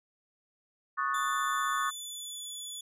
sine chord, D# half-diminished seventh, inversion third, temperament equal, 1108.7 / 1244.5 / 1480 / 1760 Hz, C#6 / D#6 / F#6 / A6, 0 / 0 / 0 / 0 cents, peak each -31 / -33 / -36 / -37 dBFS, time 0.97-1.91 s, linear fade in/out 20 ms
20% pulse tone with pitch glide, 3520 to 3444 Hz, A7 to A7, 0 to -38 cents, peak -33 dBFS, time 1.14-2.81 s, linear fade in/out 5 ms, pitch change -38 cents, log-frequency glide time 1.35-2.5 s
effects none

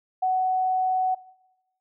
sine tone, 746 Hz, F#5, 14 cents sharp, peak -20 dBFS, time 0.22-1.15 s, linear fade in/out 10 ms, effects noise-tail reverb RT60 0.9 s tail -21 dB re dry

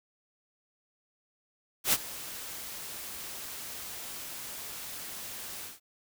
white noise with ADSR envelope, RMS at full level -23 dBFS, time 1.84-5.8 s, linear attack 87 ms, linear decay 40 ms, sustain -18 dB, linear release 160 ms, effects none

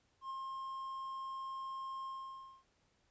triangle tone with ADSR envelope, 1066 Hz, C6, 32 cents sharp, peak -37 dBFS, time 0.21-2.64 s, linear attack 91 ms, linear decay 14 ms, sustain -2 dB, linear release 580 ms, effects pink hiss -75 dBFS RMS until 3.1 s + resampled to 16000 Hz

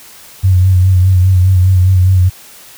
sine tone with vibrato, 92.5 Hz, F#2, in tune, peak -5 dBFS, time 0.43-2.3 s, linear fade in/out 20 ms, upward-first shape sine, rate 4.9 Hz, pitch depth 45 cents each way, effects white hiss -37 dBFS RMS until 2.77 s

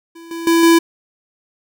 square tone with level steps, 333.3 Hz, E4, 19 cents sharp, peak -36 / -25 / -11 / -8 dBFS, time 0.15-0.79 s, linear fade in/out 10 ms, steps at 0.31 / 0.47 / 0.63 s, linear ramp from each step 2 ms, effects none

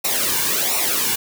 white noise with flanger, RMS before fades -20 dBFS, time 0.04-1.16 s, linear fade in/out 10 ms, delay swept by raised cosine 0.61 to 1.58 ms, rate 1.4 Hz, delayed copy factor -0.75, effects none

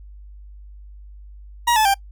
40% pulse tone with pitch steps, 951 / 867 / 790.5 Hz, A#5 / A5 / G5, +34 / -26 / +14 cents, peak -13 dBFS, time 1.67-1.943 s, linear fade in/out 10 ms, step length 91 ms, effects noise-tail reverb RT60 0.1 s tail -24 dB re dry + added 50 Hz sine -38 dBFS peak until 2.11 s

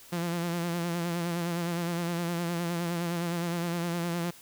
sawtooth tone with vibrato, 171.4 Hz, F3, 32 cents flat, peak -25 dBFS, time 0.12-4.31 s, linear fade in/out 10 ms, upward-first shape sine, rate 9.7 Hz, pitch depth 44 cents each way, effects white hiss -52 dBFS RMS until 4.41 s

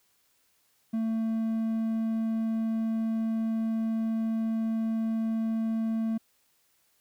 triangle tone, 223.8 Hz, A3, 30 cents sharp, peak -24 dBFS, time 0.93-6.18 s, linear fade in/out 10 ms, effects white hiss -69 dBFS RMS until 7 s

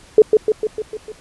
sine tone with echo, 431.3 Hz, A4, 35 cents flat, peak -3 dBFS, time 0.18-0.22 s, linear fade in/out 2 ms, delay 150 ms, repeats 6, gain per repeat -4 dB, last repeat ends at 1.12 s, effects pink hiss -46 dBFS RMS until 1.2 s + resampled to 24000 Hz

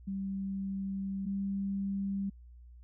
sine tone pair in turn, 194.5 / 196.76 Hz, G3 / G3, -13 / +7 cents, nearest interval unison, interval 20 cents, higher second, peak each -33 / -31 dBFS, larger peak second, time 0.07-1.26 / 1.26-2.3 s, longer first, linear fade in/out 10 ms, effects added 60 Hz sine -50 dBFS peak until 2.83 s

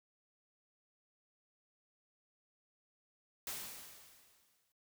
white noise with exponential decay, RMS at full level -41 dBFS, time 3.47-4.72 s, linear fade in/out 1 ms, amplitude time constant 270 ms, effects noise-tail reverb RT60 0.1 s tail -21 dB re dry

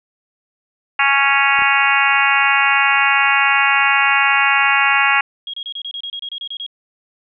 harmonic tone, 277.2 Hz, C#4, in tune, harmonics 3 / 4 / 5 / 6 / 7 / 8 / 9 / 10, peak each -20 / -20 / -20 / -20 / -20 / -20 / -20 / -20 dBFS, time 0.99-5.21 s, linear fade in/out 5 ms
clicks, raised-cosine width 2 ms, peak -23 dBFS, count 2, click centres 1.59 / 1.621 s
sine tone bursts, 3282 Hz, G#7, 21 cents flat, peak -24 dBFS, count 13, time 5.47-6.664 s, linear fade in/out 2 ms, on 66 ms, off 28 ms
effects none

